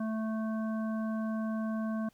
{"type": "harmonic tone", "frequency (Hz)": 220, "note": "A3", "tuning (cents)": 0, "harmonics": [1, 3, 5, 7], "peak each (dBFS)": [-31, -41, -45, -48], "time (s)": [0, 2.09], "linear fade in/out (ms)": 5, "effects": ["pink hiss -68 dBFS RMS until 2.13 s"]}